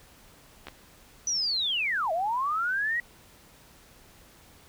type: clicks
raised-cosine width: 0.3 ms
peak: -23 dBFS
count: 2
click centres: 0.67 / 0.684 s
type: linear two-way sweep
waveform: sine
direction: down then up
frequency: 6000 to 622.3 to 1940 Hz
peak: -25 dBFS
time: 1.27-3 s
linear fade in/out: 2 ms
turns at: 2.12 s
effects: pink hiss -55 dBFS RMS until 4.68 s